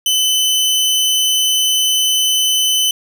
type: tone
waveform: sawtooth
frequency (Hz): 3030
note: F#7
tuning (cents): +40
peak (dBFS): -9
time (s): 0.06-2.91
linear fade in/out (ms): 2
effects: none